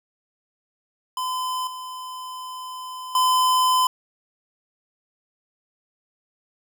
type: tone with level steps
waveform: square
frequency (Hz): 1019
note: C6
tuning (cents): -46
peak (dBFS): -25 / -33 / -17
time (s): 1.17-3.87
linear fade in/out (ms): 2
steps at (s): 1.67 / 3.15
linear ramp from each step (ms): 2
effects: none